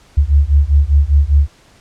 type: beating tone pair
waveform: sine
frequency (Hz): 69.3 / 74.3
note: C#2 / D2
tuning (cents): 0 / +21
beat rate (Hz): 5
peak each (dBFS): -11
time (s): 0.17-1.48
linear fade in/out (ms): 10
effects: pink hiss -48 dBFS RMS until 1.8 s + low-pass 8000 Hz 12 dB/octave